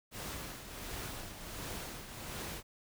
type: noise with tremolo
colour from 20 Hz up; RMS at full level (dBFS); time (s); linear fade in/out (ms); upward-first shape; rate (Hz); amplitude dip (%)
pink; -41; 0.11-2.63; 50; triangle; 1.4; 60
effects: none